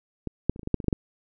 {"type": "clicks", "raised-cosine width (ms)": 3, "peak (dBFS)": [-17, -7, -28, -24, -30, -17, -7, -20, -26, -8, -10], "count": 11, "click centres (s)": [0.273, 0.496, 0.561, 0.594, 0.632, 0.674, 0.743, 0.802, 0.843, 0.883, 0.928], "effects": []}